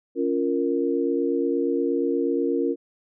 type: tone cluster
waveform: sine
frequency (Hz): 278.7 / 347.1 / 464.6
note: C#4 / F4 / A#4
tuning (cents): +9 / -11 / -6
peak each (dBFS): -25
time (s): 0.15-2.76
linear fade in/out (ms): 50
effects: none